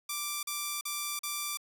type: tone bursts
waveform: 5% pulse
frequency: 1174.7 Hz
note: D6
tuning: in tune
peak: -21 dBFS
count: 4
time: 0.09-1.573 s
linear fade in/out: 5 ms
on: 340 ms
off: 41 ms
effects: none